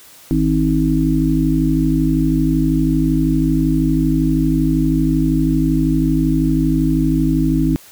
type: harmonic tone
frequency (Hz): 52.7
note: G#1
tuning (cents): +26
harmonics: 1 / 3 / 5 / 6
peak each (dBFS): -20 / -18 / -17 / -18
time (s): 0.31-7.76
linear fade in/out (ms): 0
effects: white hiss -43 dBFS RMS until 7.91 s